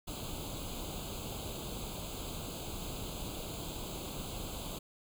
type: noise with comb filter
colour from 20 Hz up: pink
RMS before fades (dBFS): -41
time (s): 0.07-4.79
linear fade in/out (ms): 10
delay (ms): 0.27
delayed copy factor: +1
effects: none